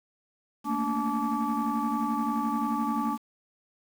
sine tone cluster, 221.6 / 233.1 / 287.8 / 862 / 1157 Hz, A3 / A#3 / D4 / A5 / D6, +13 / 0 / -35 / -36 / -26 cents, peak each -31 dBFS, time 0.64-3.18 s, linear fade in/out 50 ms, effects tanh soft clip ceiling -19 dBFS + 8-bit

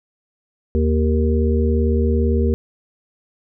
harmonic tone, 77.78 Hz, D#2, in tune, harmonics 1 / 3 / 5 / 6, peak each -16 / -21 / -23 / -24 dBFS, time 0.75-2.54 s, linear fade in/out 0 ms, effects none

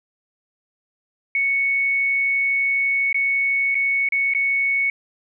sine tone with dropouts, 2217 Hz, C#7, in tune, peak -17 dBFS, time 1.35-4.9 s, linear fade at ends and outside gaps 2 ms, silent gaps 3.128-3.144 / 3.746-3.752 / 4.088-4.122 / 4.337-4.348 s, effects none

